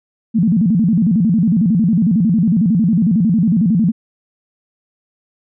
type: tone with vibrato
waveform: sine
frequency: 196 Hz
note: G3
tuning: in tune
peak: -10 dBFS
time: 0.34-3.92 s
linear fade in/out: 20 ms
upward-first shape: square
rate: 11 Hz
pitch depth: 240 cents each way
effects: none